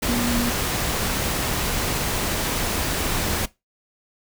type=tone in noise; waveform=sine; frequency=239 Hz; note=A#3; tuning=43 cents sharp; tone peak=-22 dBFS; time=0.08-0.5 s; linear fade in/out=10 ms; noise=pink; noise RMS=-24 dBFS; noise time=0.02-3.46 s; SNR=-1 dB; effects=noise-tail reverb RT60 0.2 s tail -19 dB re dry